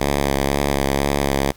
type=tone with vibrato; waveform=5% pulse; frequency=69.8 Hz; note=C#2; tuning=13 cents sharp; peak=-6 dBFS; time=0-1.52 s; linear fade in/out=10 ms; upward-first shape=sine; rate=2 Hz; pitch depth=27 cents each way; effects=pink hiss -50 dBFS RMS until 1.56 s